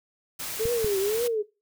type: noise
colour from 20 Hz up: white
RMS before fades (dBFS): -34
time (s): 0.39-1.28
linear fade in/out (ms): 10
type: tone with vibrato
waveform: sine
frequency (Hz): 430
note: A4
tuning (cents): -40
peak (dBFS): -23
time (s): 0.59-1.43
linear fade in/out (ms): 20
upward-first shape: triangle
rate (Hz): 1.9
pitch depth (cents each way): 220
type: clicks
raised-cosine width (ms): 5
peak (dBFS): -20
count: 2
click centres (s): 0.655 / 0.845
effects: noise-tail reverb RT60 0.3 s tail -22 dB re dry